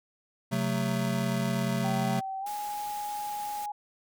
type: chord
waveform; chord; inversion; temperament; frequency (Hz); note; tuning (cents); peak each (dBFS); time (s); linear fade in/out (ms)
square; F# diminished; second; just; 133.2 / 185 / 222; C3 / F#3 / A3; +31 / 0 / +16; -32; 0.51-2.21; 20
type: tone with pitch glide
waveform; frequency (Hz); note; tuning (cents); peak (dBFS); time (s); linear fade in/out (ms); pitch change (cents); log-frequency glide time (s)
sine; 770 to 830; G5 to G#5; -31 to -1; -32; 1.84-3.72; 5; +130; 2.41-2.48
type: noise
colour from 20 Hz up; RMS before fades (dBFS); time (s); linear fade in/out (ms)
white; -44; 2.46-3.66; 5
effects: none